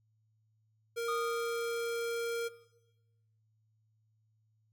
square tone, 466.2 Hz, A#4, in tune, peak -34 dBFS, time 0.96-2.49 s, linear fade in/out 20 ms
triangle tone with exponential decay, 1235 Hz, D#6, 13 cents flat, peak -31 dBFS, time 1.08-2.65 s, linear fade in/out 5 ms, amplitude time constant 340 ms
effects noise-tail reverb RT60 1.0 s tail -17 dB re dry + added 109 Hz sine -70 dBFS peak until 4.72 s

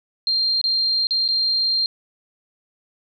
sine tone with dropouts, 4186 Hz, C8, in tune, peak -17 dBFS, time 0.27-1.86 s, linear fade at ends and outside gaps 1 ms, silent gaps 0.614-0.64 / 1.07-1.108 / 1.279-1.287 s, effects none

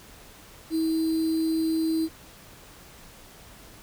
sine tone with sample-and-hold, 321.8 Hz, E4, 42 cents flat, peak -22 dBFS, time 0.7-2.09 s, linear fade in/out 50 ms, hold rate 4410 Hz, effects pink hiss -49 dBFS RMS until 3.82 s

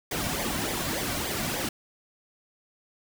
pink noise with flanger, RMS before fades -30 dBFS, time 0.11-1.69 s, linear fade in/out 5 ms, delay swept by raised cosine 0.72 to 2.42 ms, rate 3.4 Hz, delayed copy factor -0.65, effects none

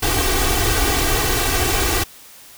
pink noise with comb filter, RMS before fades -18 dBFS, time 0.02-2.04 s, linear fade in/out 10 ms, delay 2.6 ms, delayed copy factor +0.9, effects white hiss -43 dBFS RMS until 2.57 s

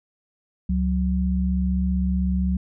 sine tone pair together, 69.36 / 185 Hz, C#2 / F#3, +2 / 0 cents, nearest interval octave + perfect fourth, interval 1698 cents, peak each -22 dBFS, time 0.69-2.57 s, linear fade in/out 5 ms, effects none

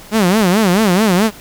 sawtooth tone with vibrato, 198 Hz, G3, 18 cents sharp, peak -6 dBFS, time 0.11-1.31 s, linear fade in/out 50 ms, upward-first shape sine, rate 4.6 Hz, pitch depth 220 cents each way, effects pink hiss -37 dBFS RMS until 1.4 s

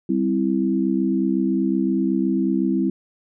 sine chord, C major, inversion second, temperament equal, 196 / 261.6 / 329.6 Hz, G3 / C4 / E4, 0 / 0 / 0 cents, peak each -22 dBFS, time 0.09-2.9 s, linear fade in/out 5 ms, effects none

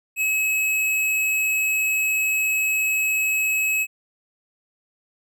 square tone, 2569 Hz, E7, 45 cents flat, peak -20 dBFS, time 0.16-3.87 s, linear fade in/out 50 ms, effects none

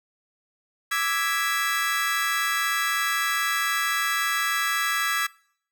35% pulse chord, E dominant seventh, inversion third, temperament equal, 1174.7 / 1318.5 / 1661.2 / 1975.5 Hz, D6 / E6 / G#6 / B6, 0 / 0 / 0 / 0 cents, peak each -29 / -28 / -25 / -27 dBFS, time 0.91-5.27 s, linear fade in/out 10 ms, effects noise-tail reverb RT60 0.6 s tail -23 dB re dry

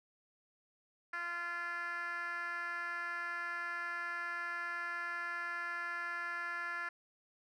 10% pulse tone with band-pass filter, 345.4 Hz, F4, 19 cents flat, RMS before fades -40 dBFS, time 1.13-6.89 s, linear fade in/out 5 ms, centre 1600 Hz, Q 3.6, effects none

